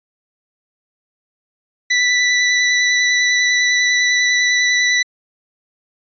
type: tone with vibrato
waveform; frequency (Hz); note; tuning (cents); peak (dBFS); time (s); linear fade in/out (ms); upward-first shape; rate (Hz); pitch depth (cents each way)
sawtooth; 1975.5; B6; 0; -9; 1.9-5.03; 10; triangle; 10; 13
effects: resampled to 16000 Hz